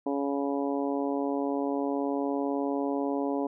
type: harmonic tone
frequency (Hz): 140.3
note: C#3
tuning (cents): +21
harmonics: 2 / 3 / 4 / 5 / 6 / 7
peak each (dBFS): -29 / -33 / -35 / -37 / -39 / -40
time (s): 0.06-3.47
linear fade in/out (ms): 5
effects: none